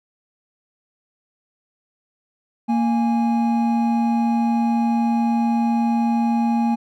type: tone pair together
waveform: triangle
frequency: 232 / 827.4 Hz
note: A#3 / G#5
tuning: -8 / -7 cents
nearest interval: octave + minor seventh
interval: 2201 cents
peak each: -15 / -22 dBFS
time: 2.68-6.76 s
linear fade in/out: 20 ms
effects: none